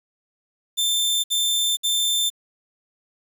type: tone bursts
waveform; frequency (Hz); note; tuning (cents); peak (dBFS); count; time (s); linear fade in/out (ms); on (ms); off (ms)
sawtooth; 3562; A7; +21; -16; 3; 0.77-2.302; 20; 470; 61
effects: 8-bit